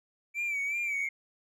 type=tone with vibrato; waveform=triangle; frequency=2314 Hz; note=D7; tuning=26 cents flat; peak=-27 dBFS; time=0.34-1.09 s; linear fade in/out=50 ms; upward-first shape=sine; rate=2.7 Hz; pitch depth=67 cents each way
type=tone with exponential growth; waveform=sine; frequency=2148 Hz; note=C7; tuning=45 cents sharp; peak=-30 dBFS; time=0.49-1.09 s; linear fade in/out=5 ms; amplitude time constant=130 ms
effects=tanh soft clip ceiling -23 dBFS